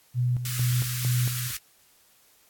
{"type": "tone with tremolo", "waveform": "sine", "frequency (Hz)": 123.47, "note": "B2", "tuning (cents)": 0, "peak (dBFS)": -21, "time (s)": [0.14, 1.52], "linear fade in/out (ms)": 50, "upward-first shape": "square", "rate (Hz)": 2.2, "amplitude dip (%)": 60}
{"type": "band-stop noise", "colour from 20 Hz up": "white", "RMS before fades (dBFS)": -33, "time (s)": [0.45, 1.57], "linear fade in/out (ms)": 2, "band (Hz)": [110, 1200], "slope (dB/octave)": 48}
{"effects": ["white hiss -60 dBFS RMS until 2.49 s", "AAC 64 kbps"]}